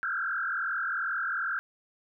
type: tone with frequency modulation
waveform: sine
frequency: 1480 Hz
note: F#6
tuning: in tune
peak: -28 dBFS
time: 0.03-1.59 s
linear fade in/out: 0 ms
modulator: 42.5 Hz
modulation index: 3.5
effects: none